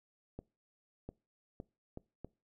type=accelerating click train; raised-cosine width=2 ms; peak=-30 dBFS; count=5; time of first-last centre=0.39-2.246 s; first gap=700 ms; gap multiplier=0.73; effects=noise-tail reverb RT60 0.3 s tail -23 dB re dry